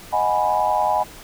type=chord; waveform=sine; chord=G# minor seventh; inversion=second; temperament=equal; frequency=622.3 / 740 / 830.6 / 987.8 Hz; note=D#5 / F#5 / G#5 / B5; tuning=0 / 0 / 0 / 0 cents; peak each=-24 / -23 / -20 / -23 dBFS; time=0.12-1.04 s; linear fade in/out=20 ms; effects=pink hiss -41 dBFS RMS until 1.23 s